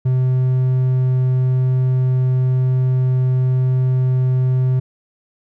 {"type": "tone", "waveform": "triangle", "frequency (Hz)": 128.5, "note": "C3", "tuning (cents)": -31, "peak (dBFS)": -11, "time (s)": [0.05, 4.8], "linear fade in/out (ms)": 10, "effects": []}